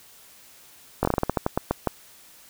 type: slowing click train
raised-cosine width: 1 ms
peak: -7 dBFS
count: 13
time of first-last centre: 1.03-1.873 s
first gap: 20 ms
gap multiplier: 1.21
effects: white hiss -51 dBFS RMS until 2.49 s